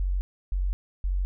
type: tone bursts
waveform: sine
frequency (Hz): 46.25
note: F#1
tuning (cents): 0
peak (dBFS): -23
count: 3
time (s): 0-1.25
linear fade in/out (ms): 0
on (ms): 210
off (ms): 310
effects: none

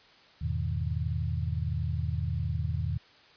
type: chord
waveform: sine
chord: E major seventh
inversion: none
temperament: equal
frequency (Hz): 82.41 / 103.83 / 123.47 / 155.56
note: E2 / G#2 / B2 / D#3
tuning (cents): 0 / 0 / 0 / 0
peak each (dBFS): -31 / -35 / -34 / -35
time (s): 0.41-2.98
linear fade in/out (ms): 10
effects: white hiss -57 dBFS RMS until 3.36 s + resampled to 11025 Hz

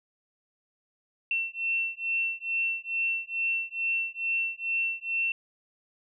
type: beating tone pair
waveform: sine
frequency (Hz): 2700 / 2702.3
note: E7 / E7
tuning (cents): +41 / +42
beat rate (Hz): 2.3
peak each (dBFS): -30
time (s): 1.31-5.32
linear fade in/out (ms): 2
effects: none

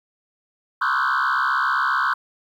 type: tone with frequency modulation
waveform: sine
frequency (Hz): 1289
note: E6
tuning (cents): -39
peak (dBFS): -15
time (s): 0.81-2.14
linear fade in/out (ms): 10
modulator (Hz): 67.5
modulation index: 4.1
effects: tanh soft clip ceiling -17 dBFS + 9-bit

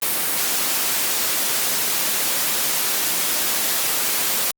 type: high-pass noise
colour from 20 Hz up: white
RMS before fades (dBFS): -21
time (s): 0.02-4.51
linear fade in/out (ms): 2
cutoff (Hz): 180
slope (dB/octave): 12
effects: Opus 32 kbps

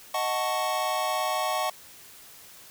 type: chord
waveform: square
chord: D# half-diminished seventh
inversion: none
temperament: equal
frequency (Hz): 622.3 / 740 / 880 / 1108.7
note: D#5 / F#5 / A5 / C#6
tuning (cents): 0 / 0 / 0 / 0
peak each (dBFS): -32 / -31 / -34 / -31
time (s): 0.14-1.7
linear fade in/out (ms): 5
effects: white hiss -49 dBFS RMS until 2.7 s

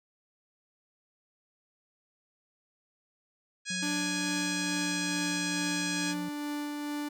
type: harmonic tone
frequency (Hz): 830.6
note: G#5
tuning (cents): 0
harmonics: 2 / 3 / 4 / 5 / 6 / 7 / 8 / 9 / 10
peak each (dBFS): -37 / -39 / -40 / -41 / -42 / -42 / -43 / -44 / -44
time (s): 3.65-6.15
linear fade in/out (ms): 50
type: tone with pitch glide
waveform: triangle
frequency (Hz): 182.6 to 177.81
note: F#3 to F3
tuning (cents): -23 to +31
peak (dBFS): -35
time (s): 3.7-6.29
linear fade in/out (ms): 5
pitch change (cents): -46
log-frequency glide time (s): 4.28-5.23
type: tone with tremolo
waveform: 45% pulse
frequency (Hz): 293.7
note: D4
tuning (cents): 0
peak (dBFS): -32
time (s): 3.82-7.09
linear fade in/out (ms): 10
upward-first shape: sine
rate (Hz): 2.3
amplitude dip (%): 25
effects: none

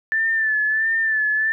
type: tone with vibrato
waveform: sine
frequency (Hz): 1760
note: A6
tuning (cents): 0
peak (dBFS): -17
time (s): 0.12-1.52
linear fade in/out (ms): 0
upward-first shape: sine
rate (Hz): 1.5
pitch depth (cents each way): 46
effects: none

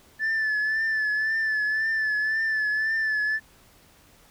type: tone with vibrato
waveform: sine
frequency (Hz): 1747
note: A6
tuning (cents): -13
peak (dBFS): -20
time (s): 0.19-3.4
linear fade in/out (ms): 50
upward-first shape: triangle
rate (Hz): 1.9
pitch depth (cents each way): 49
effects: tanh soft clip ceiling -21 dBFS + pink hiss -56 dBFS RMS until 4.3 s

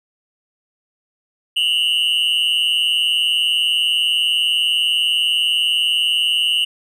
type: tone with amplitude modulation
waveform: triangle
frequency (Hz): 2900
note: F#7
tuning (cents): -35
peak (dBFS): -9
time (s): 1.56-6.65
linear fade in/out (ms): 10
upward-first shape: sine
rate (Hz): 160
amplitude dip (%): 95
effects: none

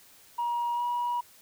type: tone with pitch glide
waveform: sine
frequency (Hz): 952 to 964.2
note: A#5 to B5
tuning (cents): +36 to -42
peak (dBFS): -25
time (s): 0.38-1.21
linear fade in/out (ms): 10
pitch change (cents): +22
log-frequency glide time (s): 0.74-0.82
effects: tanh soft clip ceiling -24 dBFS + white hiss -56 dBFS RMS until 1.41 s

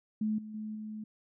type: tone with level steps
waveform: sine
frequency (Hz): 215.1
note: A3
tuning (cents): -39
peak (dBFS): -28 / -41 / -36 / -38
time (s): 0.21-1.04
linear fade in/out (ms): 5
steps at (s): 0.38 / 0.54 / 0.75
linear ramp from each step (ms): 5
effects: none

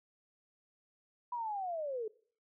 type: linear sweep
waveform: sine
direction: down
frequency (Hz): 987.8 to 418.7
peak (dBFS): -35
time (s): 1.32-2.08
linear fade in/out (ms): 5
effects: noise-tail reverb RT60 0.5 s tail -22 dB re dry

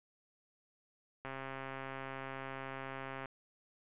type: click train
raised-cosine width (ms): 0.5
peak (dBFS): -28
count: 270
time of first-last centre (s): 1.25-3.257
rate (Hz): 134
effects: resampled to 8000 Hz

